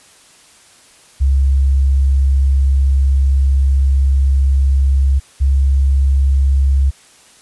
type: tone pair in turn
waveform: sine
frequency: 67.8 / 68.06 Hz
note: C#2 / C#2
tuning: -38 / -31 cents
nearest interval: unison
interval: 7 cents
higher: second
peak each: -9 dBFS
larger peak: neither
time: 1.2-5.2 / 5.4-6.91 s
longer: first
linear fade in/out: 20 ms
effects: white hiss -46 dBFS RMS until 7.41 s + resampled to 24000 Hz